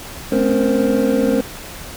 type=tone cluster; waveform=triangle; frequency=214.1 / 255.4 / 276 / 467.4 / 523 Hz; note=A3 / C4 / C#4 / A#4 / C5; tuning=-47 / -42 / -7 / +5 / -1 cents; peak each=-18 dBFS; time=0.32-1.41 s; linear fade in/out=2 ms; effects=pink hiss -33 dBFS RMS until 1.96 s